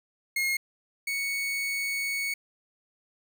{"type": "tone pair in turn", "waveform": "40% pulse", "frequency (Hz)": [2151, 2222], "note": ["C7", "C#7"], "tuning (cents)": [47, 4], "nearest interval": "minor second", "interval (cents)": 57, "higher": "second", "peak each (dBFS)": [-24, -27], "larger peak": "first", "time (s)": [[0.36, 0.57], [1.07, 2.34]], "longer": "second", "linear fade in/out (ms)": 5, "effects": []}